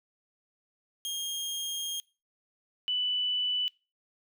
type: tone pair in turn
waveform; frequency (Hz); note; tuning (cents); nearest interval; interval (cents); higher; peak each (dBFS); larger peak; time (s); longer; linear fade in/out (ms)
sawtooth / sine; 3233 / 2981; G#7 / F#7; -47 / +12; minor second; 141; first; -29 / -27; second; 1.05-2 / 2.88-3.68; first; 0
effects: noise-tail reverb RT60 0.3 s tail -23 dB re dry